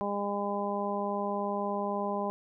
harmonic tone, 202.6 Hz, G#3, 43 cents flat, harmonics 1 / 2 / 3 / 4 / 5, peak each -35 / -36 / -35 / -36 / -36 dBFS, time 0.01-2.3 s, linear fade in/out 0 ms, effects none

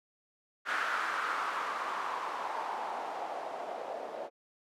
blue noise with low-pass filter sweep, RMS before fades -36 dBFS, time 0.65-4.3 s, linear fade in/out 50 ms, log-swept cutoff 1500 to 590 Hz, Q 3.3, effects high-pass 300 Hz 12 dB/octave

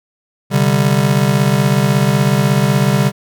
square chord, C suspended second, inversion none, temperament just, 130.81 / 147.16 / 196.22 Hz, C3 / D3 / G3, 0 / +4 / +2 cents, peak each -16 dBFS, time 0.5-3.12 s, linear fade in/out 50 ms, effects none

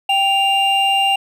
triangle tone pair together, 783.6 / 2794 Hz, G5 / F7, -1 / 0 cents, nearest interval octave + minor seventh, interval 2201 cents, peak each -14 dBFS, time 0.09-1.16 s, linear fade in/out 5 ms, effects none

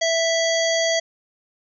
harmonic tone, 659.3 Hz, E5, in tune, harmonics 1 / 3 / 5 / 7 / 9 / 10, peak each -20 / -25 / -27 / -28 / -30 / -30 dBFS, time 0.01-1 s, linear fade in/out 10 ms, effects none

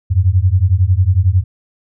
sine beating tone pair, 87.31 / 98.31 Hz, F2 / G2, 0 / +5 cents, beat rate 11 Hz, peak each -12 dBFS, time 0.1-1.44 s, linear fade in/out 20 ms, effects none

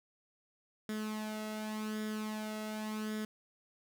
sawtooth tone with flanger, 215.1 Hz, A3, 39 cents flat, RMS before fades -39 dBFS, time 0.89-3.25 s, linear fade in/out 2 ms, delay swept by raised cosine 0.57 to 1.5 ms, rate 0.88 Hz, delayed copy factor +0.6, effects none

